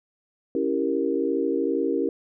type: chord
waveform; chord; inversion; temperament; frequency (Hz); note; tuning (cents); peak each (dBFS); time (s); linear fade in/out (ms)
sine; C# diminished seventh; none; equal; 277.2 / 329.6 / 392 / 466.2; C#4 / E4 / G4 / Bb4; 0 / 0 / 0 / 0; -27; 0.55-2.09; 2
effects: none